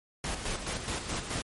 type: noise with tremolo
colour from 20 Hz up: pink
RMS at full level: -33 dBFS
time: 0.24-1.42 s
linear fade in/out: 2 ms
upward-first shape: square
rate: 4.7 Hz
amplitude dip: 50%
effects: MP3 48 kbps